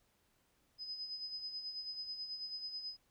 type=tone with tremolo; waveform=sine; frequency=5030 Hz; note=D#8; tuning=18 cents sharp; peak=-39 dBFS; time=0.78-2.97 s; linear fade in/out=50 ms; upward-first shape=sine; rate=9.2 Hz; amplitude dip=55%; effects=pink hiss -75 dBFS RMS until 3.1 s